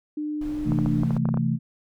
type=tone with pitch glide; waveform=sine; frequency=300.7 to 296 Hz; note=D4 to D4; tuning=+41 to +14 cents; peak=-26 dBFS; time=0.17-1.04 s; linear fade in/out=5 ms; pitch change=-27 cents; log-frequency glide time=0.82-0.89 s
type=noise; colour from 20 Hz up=brown; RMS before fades=-37 dBFS; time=0.41-1.18 s; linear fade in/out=5 ms
type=chord; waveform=sine; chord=A minor; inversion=first; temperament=equal with one note detuned; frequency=130.81 / 164.81 / 221.8 Hz; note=C3 / E3 / A3; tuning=0 / 0 / +14 cents; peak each=-25 dBFS; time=0.64-1.59 s; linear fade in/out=50 ms
type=clicks; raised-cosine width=1 ms; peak=-18 dBFS; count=10; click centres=0.72 / 0.788 / 0.861 / 1.034 / 1.107 / 1.166 / 1.255 / 1.289 / 1.342 / 1.373 s
effects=none